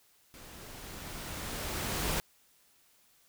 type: noise with level ramp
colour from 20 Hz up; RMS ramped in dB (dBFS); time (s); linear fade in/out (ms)
pink; -51 to -31; 0.34-2.2; 0
effects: white hiss -66 dBFS RMS until 3.28 s